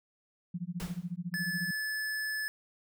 sine tone with tremolo, 175.6 Hz, F3, 10 cents sharp, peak -31 dBFS, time 0.54-1.71 s, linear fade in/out 5 ms, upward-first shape sine, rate 14 Hz, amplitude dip 100%
pink noise with exponential decay, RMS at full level -39 dBFS, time 0.8-1.16 s, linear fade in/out 0 ms, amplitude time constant 78 ms
square tone, 1729 Hz, A6, 31 cents flat, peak -33 dBFS, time 1.34-2.48 s, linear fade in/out 0 ms
effects none

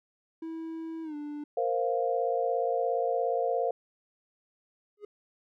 triangle tone with pitch glide, 325.2 to 294.8 Hz, E4 to D4, -23 to +7 cents, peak -33 dBFS, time 0.42-1.44 s, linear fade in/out 5 ms, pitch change -170 cents, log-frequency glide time 1.03-1.15 s
sine chord, Bb suspended second, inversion none, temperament equal, 466.2 / 523.3 / 698.5 Hz, Bb4 / C5 / F5, 0 / 0 / 0 cents, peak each -30 dBFS, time 1.57-3.71 s, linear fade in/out 5 ms
triangle tone with exponential growth, 415.3 Hz, G#4, in tune, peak -34 dBFS, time 4.97-5.05 s, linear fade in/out 5 ms, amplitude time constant 16 ms
effects none

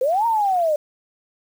sine linear two-way sweep, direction up then down, 484.4 to 941 to 582 Hz, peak -16 dBFS, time 0.01-0.76 s, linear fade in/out 5 ms, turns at 0.26 s, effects 7-bit

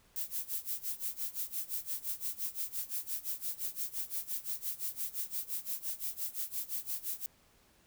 violet noise with tremolo, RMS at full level -35 dBFS, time 0.16-7.26 s, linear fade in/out 0 ms, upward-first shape sine, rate 5.8 Hz, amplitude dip 90%, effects pink hiss -66 dBFS RMS until 7.86 s

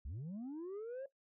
sine linear sweep, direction up, 55.7 to 555 Hz, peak -39 dBFS, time 0.05-1.06 s, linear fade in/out 5 ms, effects noise-tail reverb RT60 0.1 s tail -17 dB re dry + tanh soft clip ceiling -41 dBFS

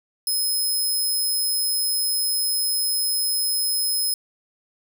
15% pulse tone, 5130 Hz, E8, 48 cents flat, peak -15 dBFS, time 0.27-4.14 s, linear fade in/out 2 ms, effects none

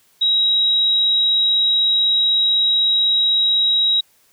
sine tone, 3834 Hz, A#7, 48 cents sharp, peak -13 dBFS, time 0.21-4.01 s, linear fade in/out 10 ms, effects white hiss -57 dBFS RMS until 4.32 s

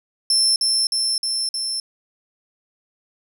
35% pulse tone with echo, 5340 Hz, E8, 22 cents sharp, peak -12 dBFS, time 0.3-0.56 s, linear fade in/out 2 ms, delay 310 ms, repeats 4, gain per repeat -2 dB, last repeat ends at 1.8 s, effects none

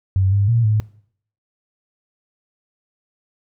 sine tone with pitch steps, 95.4 / 100.2 / 116.6 / 107.5 Hz, G2 / G2 / A#2 / A2, -47 / +38 / +1 / -40 cents, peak -13 dBFS, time 0.16-0.8 s, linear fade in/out 0 ms, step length 160 ms, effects noise-tail reverb RT60 0.6 s tail -21 dB re dry

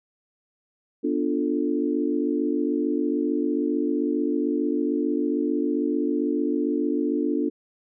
sine chord, B half-diminished seventh, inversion none, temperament equal, 246.9 / 293.7 / 349.2 / 440 Hz, B3 / D4 / F4 / A4, 0 / 0 / 0 / 0 cents, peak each -28 / -24 / -28 / -30 dBFS, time 1.03-7.5 s, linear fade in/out 20 ms, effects none

